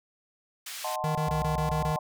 pink band-pass noise, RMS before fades -39 dBFS, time 0.66-0.96 s, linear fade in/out 5 ms, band 2100 to 16000 Hz, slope 12 dB/octave
sine chord, D# diminished seventh, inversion none, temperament equal, 622.3 / 740 / 880 / 1046.5 Hz, D#5 / F#5 / A5 / C6, 0 / 0 / 0 / 0 cents, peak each -35 dBFS, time 0.84-1.99 s, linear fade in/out 5 ms
square tone bursts, 155.56 Hz, D#3, in tune, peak -28 dBFS, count 7, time 1.04-1.96 s, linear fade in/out 0 ms, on 110 ms, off 25 ms
sine tone with vibrato, 65.41 Hz, C2, in tune, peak -34 dBFS, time 1.27-1.92 s, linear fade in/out 10 ms, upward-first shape square, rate 19 Hz, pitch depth 85 cents each way
effects none

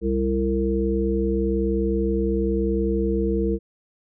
harmonic tone with a mistuned harmonic, 65.2 Hz, C2, 5 cents flat, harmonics 1 / 3 / 5 / 7, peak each -25 / -25 / -25 / -25 dBFS, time 0.01-3.59 s, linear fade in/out 50 ms, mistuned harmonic 5, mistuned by +49 cents, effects none

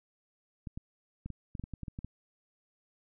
clicks, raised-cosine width 5 ms, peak -27 dBFS, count 12, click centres 0.672 / 0.775 / 1.26 / 1.303 / 1.552 / 1.596 / 1.639 / 1.737 / 1.833 / 1.882 / 1.989 / 2.046 s, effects none

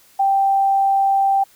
sine tone, 784 Hz, G5, in tune, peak -13 dBFS, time 0.19-1.44 s, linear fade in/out 10 ms, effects white hiss -52 dBFS RMS until 1.55 s

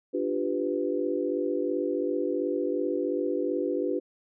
sine chord, G dominant seventh, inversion second, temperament equal with one note detuned, 293.7 / 349.2 / 392 / 498.5 Hz, D4 / F4 / G4 / B4, 0 / 0 / 0 / +16 cents, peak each -31 dBFS, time 0.13-4 s, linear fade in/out 20 ms, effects none

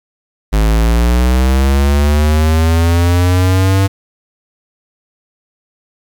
square linear sweep, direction up, 51.91 to 98 Hz, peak -9 dBFS, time 0.52-3.88 s, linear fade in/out 20 ms, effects 8-bit

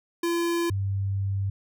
square / sine tone pair in turn, 340.6 / 98.09 Hz, F4 / G2, -43 / +2 cents, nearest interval octave + minor seventh, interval 2155 cents, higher first, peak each -24 dBFS, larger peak neither, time 0.23-0.7 / 0.7-1.5 s, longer second, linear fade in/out 5 ms, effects none

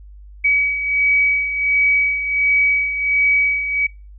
sine beating tone pair, 2272 / 2273.4 Hz, C#7 / C#7, +42 / +43 cents, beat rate 1.4 Hz, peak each -15 / -22 dBFS, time 0.44-3.87 s, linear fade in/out 10 ms, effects noise-tail reverb RT60 0.3 s tail -23 dB re dry + added 50 Hz sine -37 dBFS peak until 4.18 s

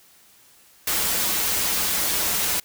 white noise with comb filter, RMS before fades -23 dBFS, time 0.87-2.6 s, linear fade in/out 5 ms, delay 7.7 ms, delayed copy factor -0.6, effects white hiss -54 dBFS RMS until 2.64 s

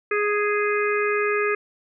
harmonic tone, 415.3 Hz, G#4, in tune, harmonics 1 / 3 / 4 / 5 / 6, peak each -22 / -27 / -28 / -29 / -30 dBFS, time 0.11-1.55 s, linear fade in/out 5 ms, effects none

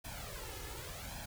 pink noise with flanger, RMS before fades -45 dBFS, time 0.04-1.26 s, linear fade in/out 10 ms, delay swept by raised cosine 1.2 to 2.4 ms, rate 0.88 Hz, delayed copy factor +0.75, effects none

